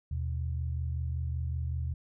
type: tone pair together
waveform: sine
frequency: 79 / 124.29 Hz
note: D#2 / B2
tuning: +27 / +11 cents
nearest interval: minor sixth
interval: 784 cents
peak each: -31 / -36 dBFS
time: 0.11-1.94 s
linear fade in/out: 5 ms
effects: none